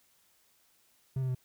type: tone with pitch steps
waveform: triangle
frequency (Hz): 132.6 / 129.87 / 127.2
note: C3 / C3 / C3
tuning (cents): +23 / -13 / -48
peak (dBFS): -27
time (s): 1.16-1.349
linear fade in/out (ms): 5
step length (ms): 63
effects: white hiss -68 dBFS RMS until 1.44 s